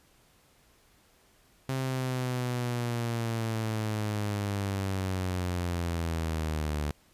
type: linear sweep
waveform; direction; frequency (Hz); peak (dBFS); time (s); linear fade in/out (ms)
sawtooth; down; 133 to 73.42; -25; 1.69-6.91; 0
effects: pink hiss -63 dBFS RMS until 7.13 s + resampled to 32000 Hz